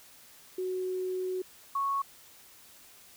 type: tone pair in turn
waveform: sine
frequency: 370 / 1106 Hz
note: F#4 / C#6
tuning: 0 / -4 cents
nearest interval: octave + perfect fifth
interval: 1896 cents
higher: second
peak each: -30 / -27 dBFS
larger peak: second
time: 0.58-1.42 / 1.75-2.02 s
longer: first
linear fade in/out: 5 ms
effects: white hiss -55 dBFS RMS until 3.16 s